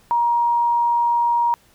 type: tone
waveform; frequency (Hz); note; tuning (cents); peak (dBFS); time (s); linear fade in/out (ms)
sine; 946; A#5; +25; -15; 0.11-1.54; 0
effects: pink hiss -55 dBFS RMS until 1.74 s